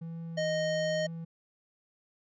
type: tone with vibrato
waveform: triangle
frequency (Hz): 164.81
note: E3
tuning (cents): 0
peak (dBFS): -35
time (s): 0.01-1.25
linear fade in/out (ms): 10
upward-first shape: triangle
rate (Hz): 1.2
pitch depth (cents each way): 14
type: tone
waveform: square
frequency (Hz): 620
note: D#5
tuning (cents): -6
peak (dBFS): -29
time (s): 0.37-1.07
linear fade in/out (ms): 10
effects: resampled to 16000 Hz